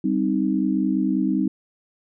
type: chord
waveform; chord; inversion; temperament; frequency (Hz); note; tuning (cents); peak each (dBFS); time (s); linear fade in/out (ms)
sine; C minor; second; equal; 196 / 261.6 / 311.1; G3 / C4 / Eb4; 0 / 0 / 0; -23; 0.04-1.48; 5
effects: none